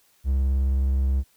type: tone with vibrato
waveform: triangle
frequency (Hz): 66.9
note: C2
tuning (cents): +39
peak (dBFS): -17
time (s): 0.24-1.24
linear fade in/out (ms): 50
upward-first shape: sine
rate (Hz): 19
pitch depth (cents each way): 30
effects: white hiss -62 dBFS RMS until 1.36 s